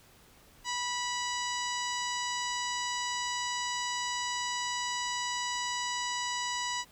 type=harmonic tone; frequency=980 Hz; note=B5; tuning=14 cents flat; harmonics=1 / 2 / 3 / 4 / 5 / 6 / 7 / 8; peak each=-35 / -38 / -40 / -41 / -42 / -43 / -43 / -44 dBFS; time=0.64-6.85 s; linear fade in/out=50 ms; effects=pink hiss -59 dBFS RMS until 6.91 s